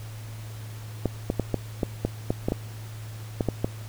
clicks, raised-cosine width 2 ms, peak -10 dBFS, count 12, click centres 1.057 / 1.301 / 1.397 / 1.543 / 1.832 / 2.05 / 2.305 / 2.485 / 2.521 / 3.408 / 3.487 / 3.645 s, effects added 109 Hz sine -36 dBFS peak until 3.88 s + pink hiss -47 dBFS RMS until 3.88 s

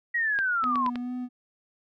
sine linear sweep, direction down, 1924 to 968 Hz, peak -23 dBFS, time 0.14-0.9 s, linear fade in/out 10 ms
clicks, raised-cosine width 0.3 ms, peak -19 dBFS, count 5, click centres 0.389 / 0.64 / 0.757 / 0.863 / 0.957 s
triangle tone with vibrato, 246.9 Hz, B3, in tune, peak -28 dBFS, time 0.62-1.29 s, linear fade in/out 50 ms, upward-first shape sine, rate 2.3 Hz, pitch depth 23 cents each way
effects none

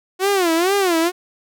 sawtooth tone with vibrato, 362.1 Hz, F#4, 37 cents flat, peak -11 dBFS, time 0.19-1.12 s, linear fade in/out 50 ms, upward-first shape sine, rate 2.2 Hz, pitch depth 190 cents each way, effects none

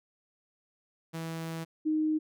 sawtooth / sine tone pair in turn, 163.5 / 310.3 Hz, E3 / D#4, -14 / -5 cents, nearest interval major seventh, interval 1109 cents, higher second, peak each -31 / -25 dBFS, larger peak second, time 1.13-1.65 / 1.85-2.19 s, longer first, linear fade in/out 20 ms, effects none

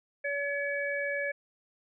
harmonic tone, 568 Hz, C#5, 42 cents sharp, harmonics 1 / 3 / 4, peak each -33 / -33 / -36 dBFS, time 0.24-1.32 s, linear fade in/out 10 ms, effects none

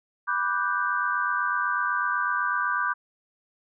sine chord, G major seventh, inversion first, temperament equal, 987.8 / 1174.7 / 1480 / 1568 Hz, B5 / D6 / F#6 / G6, 0 / 0 / 0 / 0 cents, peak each -31 / -27 / -30 / -28 dBFS, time 0.27-2.94 s, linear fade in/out 20 ms, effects none

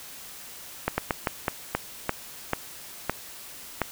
slowing click train, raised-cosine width 0.5 ms, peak -8 dBFS, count 10, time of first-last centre 0.88-3.817 s, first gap 100 ms, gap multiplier 1.28, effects white hiss -43 dBFS RMS until 3.91 s

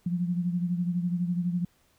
sine beating tone pair, 174.61 / 186.61 Hz, F3 / F#3, 0 / +15 cents, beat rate 12 Hz, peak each -26 / -33 dBFS, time 0.06-1.65 s, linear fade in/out 5 ms, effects pink hiss -66 dBFS RMS until 1.98 s

